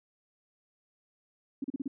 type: tone bursts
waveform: sine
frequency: 272.6 Hz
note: C#4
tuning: 29 cents flat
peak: -30 dBFS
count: 5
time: 1.62-1.879 s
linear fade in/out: 5 ms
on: 23 ms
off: 36 ms
effects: none